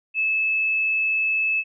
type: tone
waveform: sine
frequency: 2608 Hz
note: E7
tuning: 19 cents flat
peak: -19 dBFS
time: 0.14-1.64 s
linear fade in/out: 50 ms
effects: none